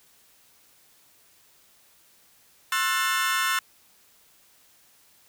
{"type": "chord", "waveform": "30% pulse", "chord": "F# half-diminished seventh", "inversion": "second", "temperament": "just", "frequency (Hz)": [1065.6, 1332, 1480, 1776], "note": ["C6", "E6", "F#6", "A6"], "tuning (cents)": [31, 18, 0, 16], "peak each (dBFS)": -26, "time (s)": [2.72, 3.59], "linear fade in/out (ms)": 2, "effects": ["white hiss -59 dBFS RMS until 5.28 s"]}